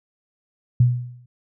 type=tone with exponential decay; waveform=sine; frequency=122.7 Hz; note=B2; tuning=11 cents flat; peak=-9 dBFS; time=0.8-1.26 s; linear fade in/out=5 ms; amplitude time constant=100 ms; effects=none

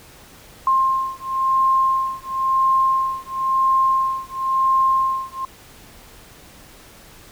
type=beating tone pair; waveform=sine; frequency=1059 / 1059.97 Hz; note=C6 / C6; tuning=+21 / +22 cents; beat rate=0.97 Hz; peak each=-19 dBFS; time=0.67-5.45 s; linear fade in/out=2 ms; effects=pink hiss -45 dBFS RMS until 7.31 s

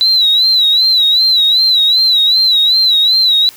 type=tone with vibrato; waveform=triangle; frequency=3951 Hz; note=B7; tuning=in tune; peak=-4 dBFS; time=0.01-3.49 s; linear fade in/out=0 ms; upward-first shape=sine; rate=2.6 Hz; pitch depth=93 cents each way; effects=tanh soft clip ceiling -5 dBFS + white hiss -38 dBFS RMS until 3.56 s

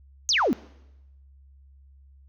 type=exponential sweep; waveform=sine; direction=down; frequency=6720 to 207.2 Hz; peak=-19 dBFS; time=0.29-0.53 s; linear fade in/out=0 ms; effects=noise-tail reverb RT60 0.9 s tail -23 dB re dry + added 68 Hz sine -50 dBFS peak until 2.28 s

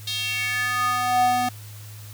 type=tone with high-pass filter sweep; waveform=square; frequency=247.7 Hz; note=B3; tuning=5 cents sharp; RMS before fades=-23 dBFS; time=0.07-1.49 s; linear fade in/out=5 ms; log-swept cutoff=3700 to 500 Hz; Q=4.1; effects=added 105 Hz sine -38 dBFS peak until 2.13 s + white hiss -46 dBFS RMS until 2.13 s

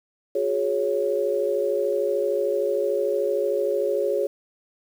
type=chord; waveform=sine; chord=F# suspended second; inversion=none; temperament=equal with one note detuned; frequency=362 / 415.3 / 554.4 Hz; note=F#4 / G#4 / C#5; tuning=-38 / 0 / 0 cents; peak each=-28 / -24 / -24 dBFS; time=0.35-4.27 s; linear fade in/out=5 ms; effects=8-bit

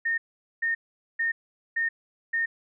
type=tone bursts; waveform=sine; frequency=1833 Hz; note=A#6; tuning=30 cents flat; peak=-23 dBFS; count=5; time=0.05-2.46 s; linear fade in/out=10 ms; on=130 ms; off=440 ms; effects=none

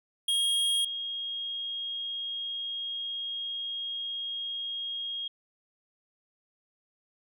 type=tone pair in turn; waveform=square / sine; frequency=3261 / 3261 Hz; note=G#7 / G#7; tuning=-32 / -32 cents; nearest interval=unison; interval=0 cents; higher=neither; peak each=-25 / -32 dBFS; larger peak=first; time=0.28-0.85 / 0.85-5.28 s; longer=second; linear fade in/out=5 ms; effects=none

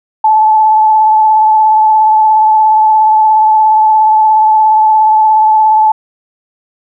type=tone with vibrato; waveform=sine; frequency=867 Hz; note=A5; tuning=26 cents flat; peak=-4 dBFS; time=0.24-5.92 s; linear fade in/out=5 ms; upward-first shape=triangle; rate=17 Hz; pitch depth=25 cents each way; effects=none

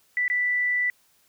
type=tone with dropouts; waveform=sine; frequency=1975.5 Hz; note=B6; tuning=in tune; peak=-21 dBFS; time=0.17-0.9 s; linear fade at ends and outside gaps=1 ms; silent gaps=0.28-0.3 s; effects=white hiss -63 dBFS RMS until 1.28 s

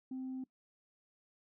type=tone; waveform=sine; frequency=260 Hz; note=C4; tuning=11 cents flat; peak=-37 dBFS; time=0.11-0.44 s; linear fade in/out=5 ms; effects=noise-tail reverb RT60 0.1 s tail -21 dB re dry + tanh soft clip ceiling -36 dBFS

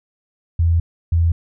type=tone bursts at uneven times; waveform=sine; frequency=83.8 Hz; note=E2; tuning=29 cents sharp; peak=-12 dBFS; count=2; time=0.59-0.8 / 1.12-1.32 s; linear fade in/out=5 ms; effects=none

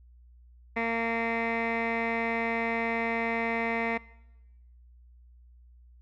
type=tone with low-pass filter; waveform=15% pulse; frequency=229.6 Hz; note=A#3; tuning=26 cents flat; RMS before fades=-29 dBFS; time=0.76-3.98 s; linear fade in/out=10 ms; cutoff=2000 Hz; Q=4.9; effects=noise-tail reverb RT60 1.0 s tail -22 dB re dry + added 60 Hz sine -52 dBFS peak until 6.01 s

